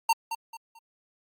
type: tone with echo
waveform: square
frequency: 913 Hz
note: A#5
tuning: 36 cents flat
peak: -20 dBFS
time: 0.09-0.13 s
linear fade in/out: 5 ms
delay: 220 ms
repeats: 3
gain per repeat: -10 dB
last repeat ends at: 0.79 s
effects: Opus 48 kbps

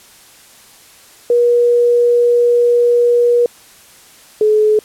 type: tone pair in turn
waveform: sine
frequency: 480 / 427.6 Hz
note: B4 / A4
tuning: -49 / -49 cents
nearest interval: major second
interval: 200 cents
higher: first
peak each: -8 dBFS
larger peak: neither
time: 1.3-3.46 / 4.41-4.79 s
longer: first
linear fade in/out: 2 ms
effects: white hiss -43 dBFS RMS until 4.84 s + low-pass 12000 Hz 12 dB/octave

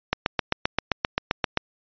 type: click train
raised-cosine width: 0.3 ms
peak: -4 dBFS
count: 12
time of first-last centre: 0.13-1.574 s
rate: 7.62 Hz
effects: resampled to 11025 Hz

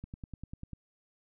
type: click train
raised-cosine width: 5 ms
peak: -29 dBFS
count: 8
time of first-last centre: 0.04-0.733 s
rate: 10.1 Hz
effects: none

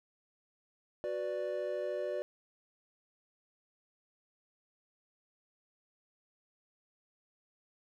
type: chord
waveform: triangle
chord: B minor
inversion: second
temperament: equal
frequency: 370 / 493.9 / 587.3 Hz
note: F#4 / B4 / D5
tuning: 0 / 0 / 0 cents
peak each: -38 / -38 / -34 dBFS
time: 1.04-2.22 s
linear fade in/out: 0 ms
effects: none

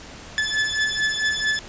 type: beating tone pair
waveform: sawtooth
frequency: 1730 / 1734.5 Hz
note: A6 / A6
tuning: -30 / -25 cents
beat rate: 4.5 Hz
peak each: -20 dBFS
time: 0.38-1.59 s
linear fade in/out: 0 ms
effects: pink hiss -40 dBFS RMS until 1.68 s + resampled to 16000 Hz

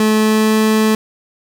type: tone with pitch glide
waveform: 30% pulse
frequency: 216.2 to 217.6 Hz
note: A3 to A3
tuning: -30 to -19 cents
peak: -8 dBFS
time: 0-0.95 s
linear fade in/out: 2 ms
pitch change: +11 cents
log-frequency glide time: 0.15-0.56 s
effects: none

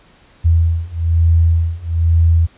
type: beating tone pair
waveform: sine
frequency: 82.41 / 83.51 Hz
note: E2 / E2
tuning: 0 / +23 cents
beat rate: 1.1 Hz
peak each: -14 / -13 dBFS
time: 0.44-2.47 s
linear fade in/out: 20 ms
effects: pink hiss -49 dBFS RMS until 2.57 s + resampled to 8000 Hz

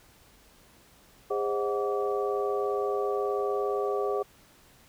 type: tone cluster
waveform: sine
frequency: 408.1 / 527 / 625 / 738 / 1152 Hz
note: G#4 / C5 / D#5 / F#5 / D6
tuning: -30 / +12 / +8 / -5 / -34 cents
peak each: -28 / -33 / -37 / -35 / -36 dBFS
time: 1.3-4.23 s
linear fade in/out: 10 ms
effects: pink hiss -58 dBFS RMS until 4.88 s

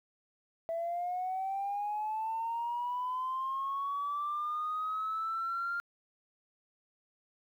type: linear sweep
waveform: sine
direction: up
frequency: 658 to 1400 Hz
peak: -31 dBFS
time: 0.69-5.8 s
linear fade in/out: 0 ms
effects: tanh soft clip ceiling -28 dBFS + 11-bit

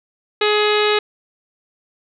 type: harmonic tone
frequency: 420.5 Hz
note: G#4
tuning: 22 cents sharp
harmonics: 1 / 2 / 3 / 4 / 5 / 6 / 7 / 8 / 9 / 10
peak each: -16 / -25 / -23 / -26 / -26 / -25 / -27 / -30 / -26 / -32 dBFS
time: 0.41-0.99 s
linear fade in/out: 5 ms
effects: none

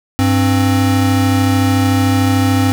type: tone pair together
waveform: square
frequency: 99.45 / 264.8 Hz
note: G2 / C4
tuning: +25 / +21 cents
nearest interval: octave + perfect fourth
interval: 1696 cents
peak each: -14 dBFS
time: 0.19-2.72 s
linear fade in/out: 0 ms
effects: none

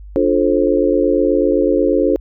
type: chord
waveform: sine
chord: D minor seventh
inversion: none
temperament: just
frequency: 293.7 / 352.4 / 440.5 / 528.6 Hz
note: D4 / F4 / A4 / C5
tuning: 0 / +16 / +2 / +18 cents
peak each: -17 dBFS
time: 0.16-2.16 s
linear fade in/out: 0 ms
effects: added 50 Hz sine -32 dBFS peak until 2.2 s

